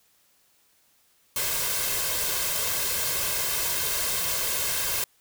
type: noise with comb filter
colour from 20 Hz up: white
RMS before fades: -27 dBFS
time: 1.36-5.04 s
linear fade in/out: 2 ms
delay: 1.9 ms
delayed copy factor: +0.6
effects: white hiss -64 dBFS RMS until 5.2 s